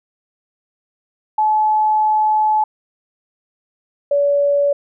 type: tone pair in turn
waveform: sine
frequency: 859 / 570.7 Hz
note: A5 / D5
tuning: -42 / -50 cents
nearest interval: perfect fifth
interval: 708 cents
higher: first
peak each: -12 dBFS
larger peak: neither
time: 1.38-2.64 / 4.11-4.73 s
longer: first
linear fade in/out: 5 ms
effects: none